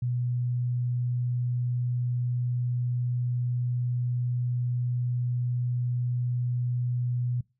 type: tone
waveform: sine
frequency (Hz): 122.8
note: B2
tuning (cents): -9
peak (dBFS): -25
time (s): 0.02-7.41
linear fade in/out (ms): 5
effects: noise-tail reverb RT60 0.3 s tail -24 dB re dry